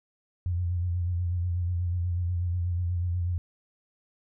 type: tone with vibrato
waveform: sine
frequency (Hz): 88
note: F2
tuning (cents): +14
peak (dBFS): -25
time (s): 0.46-3.38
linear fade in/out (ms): 0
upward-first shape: sine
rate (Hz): 8.2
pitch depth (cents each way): 47
effects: none